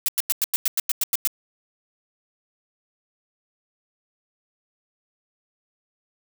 blue noise bursts, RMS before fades -21 dBFS, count 11, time 0.06-1.274 s, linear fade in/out 0 ms, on 24 ms, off 95 ms, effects none

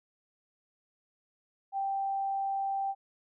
sine tone, 784 Hz, G5, in tune, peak -29 dBFS, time 1.72-2.95 s, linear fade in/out 50 ms, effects none

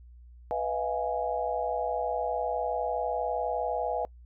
sine chord, F half-diminished seventh, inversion second, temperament equal with one note detuned, 493.9 / 638.6 / 698.5 / 830.6 Hz, Cb5 / Eb5 / F5 / Ab5, 0 / +45 / 0 / 0 cents, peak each -33 dBFS, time 0.51-4.05 s, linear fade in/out 0 ms, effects noise-tail reverb RT60 0.1 s tail -24 dB re dry + added 60 Hz sine -48 dBFS peak until 4.25 s

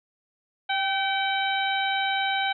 harmonic tone with a mistuned harmonic, 768 Hz, G5, 36 cents flat, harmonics 1 / 2 / 3 / 4 / 5, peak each -26 / -29 / -31 / -32 / -33 dBFS, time 0.69-2.53 s, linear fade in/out 10 ms, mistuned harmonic 1, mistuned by +36 cents, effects none

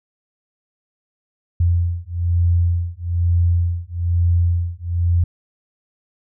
sine beating tone pair, 85.9 / 87 Hz, F2 / F2, -28 / -6 cents, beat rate 1.1 Hz, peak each -18 / -18 dBFS, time 1.6-5.24 s, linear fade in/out 5 ms, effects none

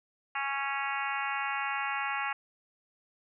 harmonic tone with a mistuned harmonic, 276.9 Hz, C#4, 2 cents flat, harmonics 3 / 4 / 5 / 6 / 7 / 8 / 9 / 10, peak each -36 / -37 / -38 / -39 / -39 / -40 / -41 / -41 dBFS, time 0.35-2.33 s, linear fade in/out 5 ms, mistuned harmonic 5, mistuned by -16 cents, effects none

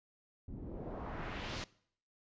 pink noise with low-pass filter sweep, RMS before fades -43 dBFS, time 0.48-1.64 s, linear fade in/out 2 ms, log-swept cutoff 200 to 5700 Hz, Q 1.3, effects noise-tail reverb RT60 0.6 s tail -21 dB re dry + resampled to 16000 Hz

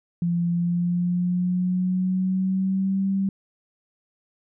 sine tone with pitch glide, 172.1 to 194.29 Hz, F3 to G3, -25 to -15 cents, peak -20 dBFS, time 0.22-3.29 s, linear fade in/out 2 ms, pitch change +210 cents, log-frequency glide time 0.52-3.08 s, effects none

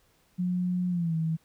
sine tone with pitch glide, 180 to 161.29 Hz, F#3 to E3, -47 to -37 cents, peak -25 dBFS, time 0.38-1.37 s, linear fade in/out 20 ms, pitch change -190 cents, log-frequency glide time 0.89-1.15 s, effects pink hiss -66 dBFS RMS until 1.44 s

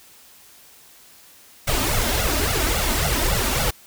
pink noise with flanger, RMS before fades -21 dBFS, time 1.67-3.71 s, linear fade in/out 10 ms, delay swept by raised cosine 1.4 to 3.3 ms, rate 3.6 Hz, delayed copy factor +1, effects white hiss -49 dBFS RMS until 3.86 s

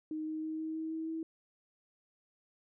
sine tone with pitch steps, 311.1 / 313.1 / 315.1 / 317.1 / 319.1 / 321.1 / 323.2 Hz, D#4 / D#4 / D#4 / D#4 / D#4 / E4 / E4, 0 / +11 / +22 / +33 / +44 / -45 / -34 cents, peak -35 dBFS, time 0.11-1.23 s, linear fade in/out 2 ms, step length 160 ms, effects none

